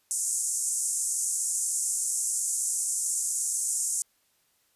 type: band-pass noise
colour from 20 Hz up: pink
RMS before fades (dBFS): -29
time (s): 0.11-4.02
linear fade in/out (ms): 0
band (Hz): 6700 to 10000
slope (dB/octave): 48
effects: white hiss -69 dBFS RMS until 4.75 s + resampled to 32000 Hz